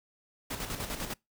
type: noise with tremolo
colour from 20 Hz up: pink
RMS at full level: -35 dBFS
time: 0.5-1.14 s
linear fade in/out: 10 ms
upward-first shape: square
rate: 10 Hz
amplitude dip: 55%
effects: noise-tail reverb RT60 0.2 s tail -25 dB re dry